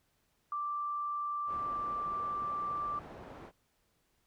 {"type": "tone", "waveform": "sine", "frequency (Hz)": 1174.7, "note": "D6", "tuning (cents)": 0, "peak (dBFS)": -33, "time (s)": [0.52, 2.99], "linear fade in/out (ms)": 2}
{"type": "low-pass noise", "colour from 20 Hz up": "white", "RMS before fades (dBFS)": -49, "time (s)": [1.46, 3.52], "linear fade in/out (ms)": 50, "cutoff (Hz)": 790, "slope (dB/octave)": 12}
{"effects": ["pink hiss -75 dBFS RMS until 4.26 s"]}